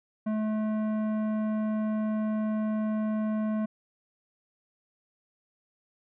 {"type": "tone with tanh clipping", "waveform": "triangle", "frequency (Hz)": 215.7, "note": "A3", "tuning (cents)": -34, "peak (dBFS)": -28, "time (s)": [0.26, 3.66], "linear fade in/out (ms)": 10, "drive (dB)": 17, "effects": []}